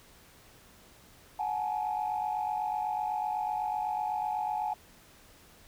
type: tone cluster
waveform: sine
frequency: 738 / 838 / 886 Hz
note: F#5 / G#5 / A5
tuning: -5 / +15 / +12 cents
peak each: -33 / -31 / -37 dBFS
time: 1.39-4.74 s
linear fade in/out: 5 ms
effects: tanh soft clip ceiling -22 dBFS + pink hiss -57 dBFS RMS until 5.67 s